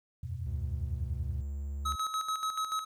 sine chord, E suspended second, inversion none, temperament equal, 82.41 / 92.5 / 123.47 Hz, E2 / F#2 / B2, 0 / 0 / 0 cents, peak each -39 dBFS, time 0.23-1.41 s, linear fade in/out 5 ms
triangle tone with pitch glide, 71.9 to 70.46 Hz, D2 to C#2, -36 to +29 cents, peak -32 dBFS, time 0.46-1.96 s, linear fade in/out 10 ms, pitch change -35 cents, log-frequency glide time 0.88-1.23 s
square tone with tremolo, 1281 Hz, E6, 50 cents flat, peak -30 dBFS, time 1.85-2.85 s, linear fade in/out 10 ms, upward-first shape square, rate 6.9 Hz, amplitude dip 60%
effects low-pass 10000 Hz 12 dB/octave + 11-bit

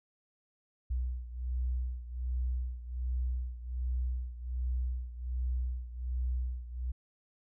sine beating tone pair, 61.74 / 63.04 Hz, B1 / B1, 0 / +36 cents, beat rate 1.3 Hz, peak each -33 / -37 dBFS, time 0.9-6.92 s, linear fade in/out 10 ms, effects none

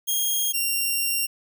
5% pulse tone pair in turn, 3247 / 2766 Hz, G#7 / F7, -40 / -17 cents, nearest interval minor third, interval 277 cents, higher first, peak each -13 dBFS, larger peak neither, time 0.07-0.53 / 0.53-1.27 s, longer second, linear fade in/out 20 ms, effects none

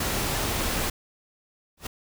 pink noise, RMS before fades -27 dBFS, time 0-0.9 s, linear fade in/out 5 ms
pink noise with exponential growth, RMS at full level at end -28 dBFS, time 1.77-1.87 s, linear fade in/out 5 ms, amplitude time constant 21 ms
effects none

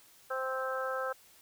harmonic tone, 261.6 Hz, C4, in tune, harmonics 2 / 3 / 4 / 5 / 6, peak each -35 / -43 / -43 / -37 / -40 dBFS, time 0.3-1.13 s, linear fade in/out 10 ms, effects white hiss -60 dBFS RMS until 1.41 s

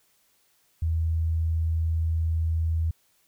sine tone, 81.3 Hz, E2, 23 cents flat, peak -22 dBFS, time 0.82-2.91 s, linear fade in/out 5 ms, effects white hiss -66 dBFS RMS until 3.27 s

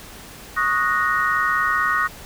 sine chord, D# minor seventh, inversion third, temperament equal with one note detuned, 1108.7 / 1244.5 / 1468.1 / 1864.7 Hz, C#6 / D#6 / F#6 / A#6, 0 / 0 / -14 / 0 cents, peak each -25 / -22 / -23 / -22 dBFS, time 0.56-2.08 s, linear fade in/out 20 ms, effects pink hiss -40 dBFS RMS until 2.25 s

